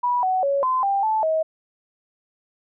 sine tone with pitch steps, 977 / 747 / 558 / 1028 / 792 / 873 / 636 Hz, B5 / F#5 / C#5 / C6 / G5 / A5 / D#5, -19 / +16 / +11 / -31 / +18 / -14 / +38 cents, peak -18 dBFS, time 0.03-1.43 s, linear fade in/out 10 ms, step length 200 ms, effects none

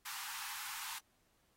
pink high-pass noise, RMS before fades -45 dBFS, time 0.05-0.99 s, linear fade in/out 10 ms, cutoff 820 Hz, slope 96 dB/octave, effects pink hiss -75 dBFS RMS until 1.56 s + AAC 48 kbps

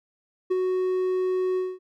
triangle tone with ADSR envelope, 370 Hz, F#4, in tune, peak -17 dBFS, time 0.5-1.79 s, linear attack 15 ms, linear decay 25 ms, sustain -3 dB, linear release 220 ms, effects none

